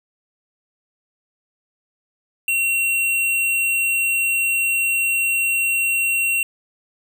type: tone with hard clipping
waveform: sine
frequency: 2735 Hz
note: F7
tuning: 37 cents flat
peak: -18 dBFS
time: 2.48-6.43 s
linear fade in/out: 2 ms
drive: 18 dB
effects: none